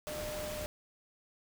sine tone in noise, 605 Hz, D#5, 49 cents flat, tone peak -39 dBFS, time 0.07-0.66 s, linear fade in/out 0 ms, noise pink, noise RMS -42 dBFS, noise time 0.07-0.66 s, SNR 0 dB, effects none

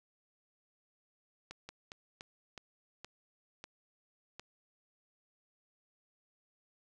slowing click train, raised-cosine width 0.2 ms, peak -28 dBFS, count 8, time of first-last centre 1.51-4.396 s, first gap 180 ms, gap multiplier 1.27, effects none

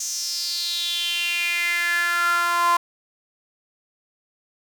sawtooth tone with high-pass filter sweep, 345.7 Hz, F4, 18 cents flat, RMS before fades -23 dBFS, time 0-2.77 s, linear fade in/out 5 ms, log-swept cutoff 6400 to 1000 Hz, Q 6, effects none

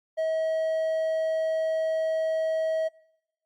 triangle tone, 640 Hz, D#5, 49 cents sharp, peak -22 dBFS, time 0.17-2.89 s, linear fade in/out 20 ms, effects noise-tail reverb RT60 0.9 s tail -23 dB re dry + Opus 48 kbps

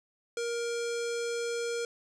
square tone with low-pass filter, 470 Hz, A#4, 14 cents sharp, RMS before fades -33 dBFS, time 0.37-1.85 s, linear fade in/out 2 ms, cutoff 7200 Hz, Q 2.1, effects none

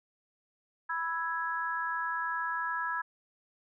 sine chord, E major, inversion second, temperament equal, 987.8 / 1318.5 / 1661.2 Hz, B5 / E6 / G#6, 0 / 0 / 0 cents, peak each -35 / -36 / -34 dBFS, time 0.89-3.02 s, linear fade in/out 10 ms, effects none

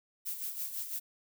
violet noise with tremolo, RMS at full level -36 dBFS, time 0.25-1 s, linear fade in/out 20 ms, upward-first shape sine, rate 6 Hz, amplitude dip 60%, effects none

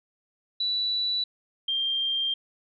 sine tone pair in turn, 3951 / 3183 Hz, B7 / G7, 0 / +26 cents, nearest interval major third, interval 374 cents, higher first, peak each -24 dBFS, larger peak neither, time 0.6-1.24 / 1.68-2.34 s, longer second, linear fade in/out 5 ms, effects none

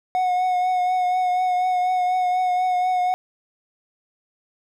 triangle tone with vibrato, 731 Hz, F#5, 21 cents flat, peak -16 dBFS, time 0.15-3.14 s, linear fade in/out 0 ms, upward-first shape triangle, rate 4.1 Hz, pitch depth 28 cents each way, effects none

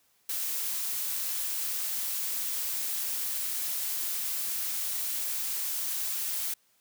blue noise, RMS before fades -32 dBFS, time 0.29-6.54 s, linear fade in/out 5 ms, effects white hiss -68 dBFS RMS until 6.8 s + high-pass 60 Hz 12 dB/octave

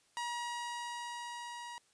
sawtooth tone with level ramp, 955 Hz, A#5, 42 cents sharp, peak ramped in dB -32 to -40 dBFS, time 0.17-1.78 s, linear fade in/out 0 ms, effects white hiss -70 dBFS RMS until 1.93 s + resampled to 22050 Hz

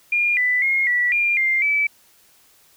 sine tone with pitch steps, 2415 / 1990 / 2147 / 1952 / 2401 / 2102 / 2304 Hz, D7 / B6 / C7 / B6 / D7 / C7 / D7, +48 / +13 / +44 / -21 / +38 / +7 / -34 cents, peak -16 dBFS, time 0.12-1.87 s, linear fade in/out 5 ms, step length 250 ms, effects white hiss -55 dBFS RMS until 2.76 s

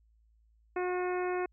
harmonic tone, 361.8 Hz, F#4, 39 cents flat, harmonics 1 / 2 / 3 / 4 / 5 / 6 / 7, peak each -31 / -37 / -41 / -43 / -45 / -47 / -48 dBFS, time 0.76-1.46 s, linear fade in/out 5 ms, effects added 55 Hz sine -63 dBFS peak until 1.52 s

